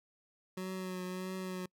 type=tone with vibrato; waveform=25% pulse; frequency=185 Hz; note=F#3; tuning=in tune; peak=-34 dBFS; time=0.57-1.66 s; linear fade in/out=5 ms; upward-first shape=triangle; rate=1.6 Hz; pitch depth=28 cents each way; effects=noise-tail reverb RT60 0.1 s tail -26 dB re dry